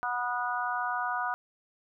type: harmonic tone with a mistuned harmonic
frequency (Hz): 244.4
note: B3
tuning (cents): -18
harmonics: 3 / 4 / 5 / 6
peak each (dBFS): -34 / -34 / -34 / -34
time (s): 0.03-1.34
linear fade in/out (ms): 0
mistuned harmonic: 5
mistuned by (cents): +16
effects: none